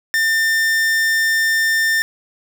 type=tone; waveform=45% pulse; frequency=1800 Hz; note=A6; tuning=39 cents sharp; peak=-14 dBFS; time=0.14-2.02 s; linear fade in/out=0 ms; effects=none